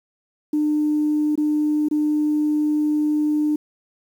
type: tone with dropouts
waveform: sine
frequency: 301 Hz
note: D4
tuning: 43 cents sharp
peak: -16 dBFS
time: 0.53-3.56 s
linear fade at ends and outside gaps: 5 ms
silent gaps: 1.356-1.376 / 1.886-1.911 s
effects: tanh soft clip ceiling -12 dBFS + 8-bit